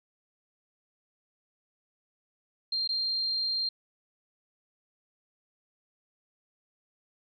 sine tone with dropouts, 4186 Hz, C8, in tune, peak -27 dBFS, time 2.72-3.69 s, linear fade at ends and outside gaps 5 ms, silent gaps 2.876-2.89 s, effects none

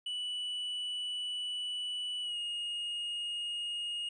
triangle tone with pitch glide, 2960 to 2862 Hz, F#7 to F7, 0 to +42 cents, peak -33 dBFS, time 0.06-4.09 s, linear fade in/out 5 ms, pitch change -58 cents, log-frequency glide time 2.22-2.37 s, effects resampled to 24000 Hz

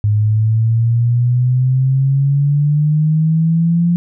sine exponential sweep, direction up, 104 to 174 Hz, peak -10 dBFS, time 0.04-3.96 s, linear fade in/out 0 ms, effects none

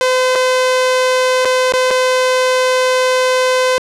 sawtooth tone with dropouts, 511 Hz, C5, 41 cents flat, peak -7 dBFS, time 0.01-3.78 s, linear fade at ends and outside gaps 0 ms, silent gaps 0.353-0.357 / 1.449-1.455 / 1.722-1.737 / 1.906-1.911 s, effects low-pass 8000 Hz 12 dB/octave

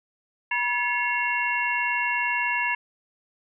sine tone cluster, 969 / 1713 / 2175 / 2744 Hz, B5 / A6 / C#7 / F7, -33 / -47 / -33 / -31 cents, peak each -28 dBFS, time 0.51-2.75 s, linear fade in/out 5 ms, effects none

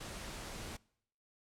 pink noise, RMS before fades -45 dBFS, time 0-0.77 s, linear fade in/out 10 ms, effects noise-tail reverb RT60 0.7 s tail -24 dB re dry + low-pass 10000 Hz 12 dB/octave

